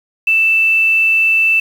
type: tone with quantisation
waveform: sine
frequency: 2652 Hz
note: E7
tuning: 10 cents sharp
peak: -9 dBFS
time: 0.27-1.6 s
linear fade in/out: 5 ms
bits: 6
effects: none